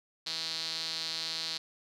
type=tone with band-pass filter; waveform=sawtooth; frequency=161.9 Hz; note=E3; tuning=31 cents flat; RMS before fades=-36 dBFS; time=0.26-1.58 s; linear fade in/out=10 ms; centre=4300 Hz; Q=5.5; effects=none